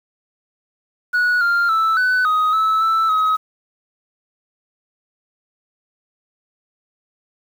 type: tone with pitch steps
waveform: sine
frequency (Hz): 1464 / 1396 / 1318 / 1501 / 1254 / 1303 / 1322 / 1272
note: F#6 / F6 / E6 / F#6 / D#6 / E6 / E6 / D#6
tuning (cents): -19 / -1 / -1 / +24 / +13 / -20 / +5 / +38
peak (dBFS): -11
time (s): 1.13-3.37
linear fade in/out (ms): 20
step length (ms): 280
effects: tanh soft clip ceiling -13 dBFS + 7-bit